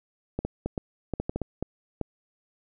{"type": "clicks", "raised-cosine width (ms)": 2, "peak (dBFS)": -15, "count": 11, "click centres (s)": [0.39, 0.45, 0.66, 0.778, 1.137, 1.2, 1.295, 1.36, 1.417, 1.626, 2.013], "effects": []}